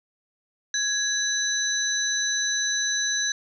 sine tone cluster, 1669 / 3948 / 6080 Hz, G#6 / B7 / F#8, +8 / -1 / +46 cents, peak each -27 dBFS, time 0.74-3.32 s, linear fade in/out 2 ms, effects none

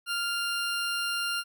20% pulse tone, 1396.9 Hz, F6, in tune, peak -23 dBFS, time 0.06-1.44 s, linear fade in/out 50 ms, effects none

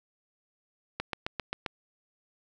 click train, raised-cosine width 0.3 ms, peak -15 dBFS, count 6, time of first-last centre 1-1.662 s, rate 7.55 Hz, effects none

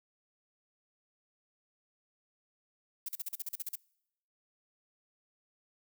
violet noise bursts, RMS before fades -37 dBFS, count 11, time 3.06-3.757 s, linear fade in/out 5 ms, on 27 ms, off 40 ms, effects noise-tail reverb RT60 0.8 s tail -25 dB re dry

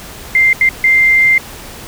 sine tone bursts at uneven times, 2093 Hz, C7, in tune, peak -6 dBFS, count 3, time 0.35-0.53 / 0.61-0.69 / 0.84-1.38 s, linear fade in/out 2 ms, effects pink hiss -31 dBFS RMS until 1.87 s

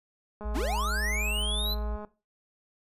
click train, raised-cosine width 1 ms, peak -28 dBFS, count 345, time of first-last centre 0.41-2.048 s, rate 210 Hz
sine tone, 56.3 Hz, A1, 40 cents sharp, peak -29 dBFS, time 0.44-1.97 s, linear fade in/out 20 ms
square linear sweep, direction up, 192.8 to 4112 Hz, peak -30 dBFS, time 0.54-1.75 s, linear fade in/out 20 ms
effects noise-tail reverb RT60 0.3 s tail -18 dB re dry + resampled to 32000 Hz

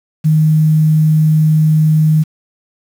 sine tone with quantisation, 155.56 Hz, D#3, in tune, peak -7 dBFS, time 0.24-2.24 s, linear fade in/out 20 ms, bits 6, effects none

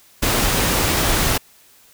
pink noise, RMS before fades -18 dBFS, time 0.22-1.38 s, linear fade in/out 10 ms, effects white hiss -51 dBFS RMS until 1.93 s

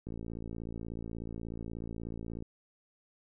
click train, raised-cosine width 3 ms, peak -28 dBFS, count 134, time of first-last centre 0.07-2.424 s, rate 56.5 Hz, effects none

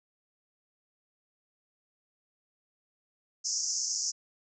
pink band-pass noise, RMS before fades -32 dBFS, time 3.44-4.12 s, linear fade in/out 20 ms, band 5100 to 7000 Hz, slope 96 dB/octave, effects none

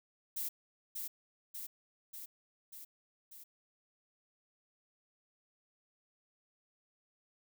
violet noise with echo, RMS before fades -38 dBFS, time 0.36-0.49 s, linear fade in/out 10 ms, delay 590 ms, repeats 5, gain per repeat -3 dB, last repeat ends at 3.44 s, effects none

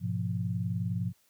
sine chord, F diminished, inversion first, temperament equal, 103.83 / 123.47 / 174.61 Hz, Ab2 / Cb3 / F3, 0 / 0 / 0 cents, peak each -32 / -34 / -33 dBFS, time 0-1.13 s, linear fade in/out 50 ms, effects white hiss -68 dBFS RMS until 1.29 s + high-pass 60 Hz 12 dB/octave

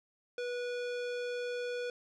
square tone with low-pass filter, 488.4 Hz, B4, 19 cents flat, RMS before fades -37 dBFS, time 0.38-1.9 s, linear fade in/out 2 ms, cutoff 4400 Hz, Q 0.92, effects none

